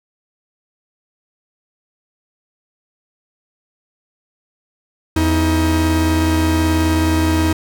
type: tone pair together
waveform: 45% pulse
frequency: 83.86 / 316.6 Hz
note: E2 / D#4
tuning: +30 / +30 cents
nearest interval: octave + major seventh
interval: 2300 cents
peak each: -16 dBFS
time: 5.16-7.53 s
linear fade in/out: 5 ms
effects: none